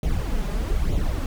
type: noise with flanger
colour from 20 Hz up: brown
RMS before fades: -23 dBFS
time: 0.03-1.26 s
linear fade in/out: 2 ms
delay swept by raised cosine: 0.29 to 4.99 ms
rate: 1.1 Hz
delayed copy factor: +0.65
effects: none